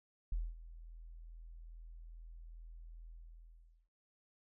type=tone with ADSR envelope; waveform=sine; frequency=41.2 Hz; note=E1; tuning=in tune; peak=-32 dBFS; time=0.32-3.89 s; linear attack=4 ms; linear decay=220 ms; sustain=-17 dB; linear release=800 ms; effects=none